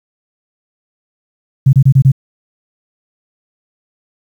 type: tone bursts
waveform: sine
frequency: 134.5 Hz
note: C3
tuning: 48 cents sharp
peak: -3 dBFS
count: 5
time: 1.66-2.119 s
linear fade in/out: 10 ms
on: 71 ms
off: 26 ms
effects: 7-bit